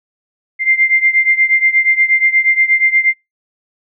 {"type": "beating tone pair", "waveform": "sine", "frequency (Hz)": [2093, 2101.4], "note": ["C7", "C7"], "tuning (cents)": [0, 7], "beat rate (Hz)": 8.4, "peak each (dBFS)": [-11, -14], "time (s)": [0.59, 3.14], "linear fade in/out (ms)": 50, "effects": ["noise-tail reverb RT60 0.2 s tail -26 dB re dry"]}